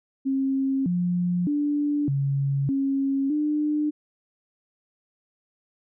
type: tone with pitch steps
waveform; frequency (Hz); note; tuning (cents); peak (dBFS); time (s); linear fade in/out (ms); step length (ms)
sine; 269 / 177.2 / 292.1 / 138.7 / 273.1 / 299.9; C4 / F3 / D4 / C#3 / C#4 / D4; +48 / +25 / -9 / +1 / -26 / +36; -21; 0.25-3.91; 20; 610
effects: none